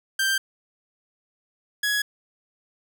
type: tone pair in turn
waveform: sawtooth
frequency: 1573 / 1674.3 Hz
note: G6 / G#6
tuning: +6 / +14 cents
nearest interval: minor second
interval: 108 cents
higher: second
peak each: -17 / -18 dBFS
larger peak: first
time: 0.19-0.38 / 1.83-2.02 s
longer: neither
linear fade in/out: 5 ms
effects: none